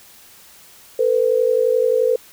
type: tone pair together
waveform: sine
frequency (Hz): 452.3 / 503.8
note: A4 / B4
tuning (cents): +48 / +34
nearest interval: major second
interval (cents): 186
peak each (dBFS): -17 / -16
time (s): 0.99-2.16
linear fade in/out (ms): 5
effects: white hiss -46 dBFS RMS until 2.32 s